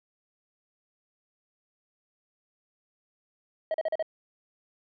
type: tone bursts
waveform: triangle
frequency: 636 Hz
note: D#5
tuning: 38 cents sharp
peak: -23 dBFS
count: 5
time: 3.71-4.026 s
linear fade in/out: 2 ms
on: 32 ms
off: 39 ms
effects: resampled to 11025 Hz